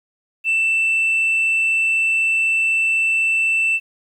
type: tone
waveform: sine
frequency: 2664 Hz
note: E7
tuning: 18 cents sharp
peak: -13 dBFS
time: 0.44-3.8 s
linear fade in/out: 50 ms
effects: tanh soft clip ceiling -13 dBFS + 9-bit